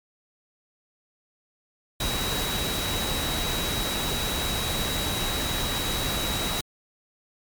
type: tone in noise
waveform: sine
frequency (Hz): 3865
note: B7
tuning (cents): -38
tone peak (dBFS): -31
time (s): 2-6.61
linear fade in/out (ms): 5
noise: pink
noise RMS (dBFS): -28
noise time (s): 2-6.61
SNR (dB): -6
effects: MP3 96 kbps